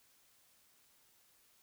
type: silence
effects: white hiss -69 dBFS RMS until 1.62 s